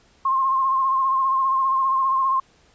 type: tone with vibrato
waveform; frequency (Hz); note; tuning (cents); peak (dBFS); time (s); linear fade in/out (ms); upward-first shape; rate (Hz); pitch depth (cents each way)
sine; 1065; C6; +30; -17; 0.25-2.4; 5; sine; 15; 34
effects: pink hiss -57 dBFS RMS until 2.74 s + resampled to 16000 Hz